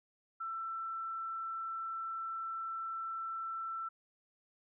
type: tone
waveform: sine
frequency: 1336 Hz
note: E6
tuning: 23 cents sharp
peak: -37 dBFS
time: 0.4-3.89 s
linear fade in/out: 10 ms
effects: none